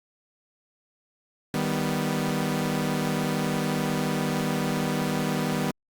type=chord; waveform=sawtooth; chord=Eb augmented; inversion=none; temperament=equal; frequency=155.56 / 196 / 246.9 Hz; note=Eb3 / G3 / B3; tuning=0 / 0 / 0 cents; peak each=-25 / -25 / -25 dBFS; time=1.54-5.71 s; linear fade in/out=2 ms; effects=Opus 48 kbps